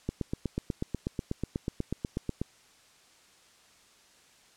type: click train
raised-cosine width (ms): 3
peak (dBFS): -17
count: 20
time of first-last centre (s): 0.09-2.416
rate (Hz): 8.17
effects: white hiss -60 dBFS RMS until 4.56 s + low-pass 8000 Hz 12 dB/octave